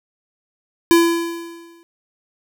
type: tone with exponential decay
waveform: square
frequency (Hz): 337.2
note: E4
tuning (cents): +39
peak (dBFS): -8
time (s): 0.91-1.83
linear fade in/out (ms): 0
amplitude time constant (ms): 200
effects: none